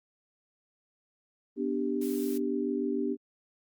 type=chord; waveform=sine; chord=G major; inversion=first; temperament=equal; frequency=246.9 / 293.7 / 392 Hz; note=B3 / D4 / G4; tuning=0 / 0 / 0 cents; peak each=-32 dBFS; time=1.56-3.17 s; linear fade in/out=50 ms
type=noise; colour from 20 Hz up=blue; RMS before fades=-44 dBFS; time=2.01-2.38 s; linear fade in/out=5 ms
effects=Opus 32 kbps